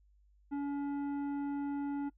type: tone with tanh clipping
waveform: sine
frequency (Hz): 283.9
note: C#4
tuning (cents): +41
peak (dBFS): -35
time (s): 0.51-2.1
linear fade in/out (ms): 20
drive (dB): 10
effects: noise-tail reverb RT60 0.1 s tail -23 dB re dry + added 50 Hz sine -63 dBFS peak until 2.17 s